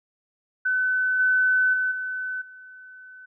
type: tone with level steps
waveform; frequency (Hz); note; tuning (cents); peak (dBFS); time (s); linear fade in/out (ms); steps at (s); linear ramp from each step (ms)
sine; 1511; F#6; +36; -20 / -17 / -21 / -27 / -42; 0.65-3.26; 10; 1.19 / 1.73 / 1.91 / 2.41; 10
effects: none